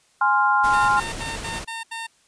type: chord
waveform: sine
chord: F minor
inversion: first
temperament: equal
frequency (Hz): 830.6 / 1046.5 / 1396.9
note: Ab5 / C6 / F6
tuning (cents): 0 / 0 / 0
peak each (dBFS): -20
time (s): 0.21-1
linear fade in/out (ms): 5
type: noise with tremolo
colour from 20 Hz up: pink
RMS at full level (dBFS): -31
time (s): 0.63-1.65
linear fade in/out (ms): 20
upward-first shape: sine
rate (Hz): 11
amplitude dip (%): 25
type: tone bursts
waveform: 15% pulse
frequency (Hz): 910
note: A#5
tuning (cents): -42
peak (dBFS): -23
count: 6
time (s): 0.73-2.07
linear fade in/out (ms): 10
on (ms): 160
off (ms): 76
effects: white hiss -60 dBFS RMS until 2.27 s + resampled to 22050 Hz